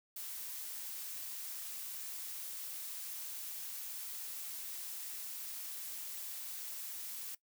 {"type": "noise", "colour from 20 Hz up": "blue", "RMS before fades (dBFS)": -44, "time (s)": [0.16, 7.35], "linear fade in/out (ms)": 5, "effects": ["noise-tail reverb RT60 0.1 s tail -19 dB re dry"]}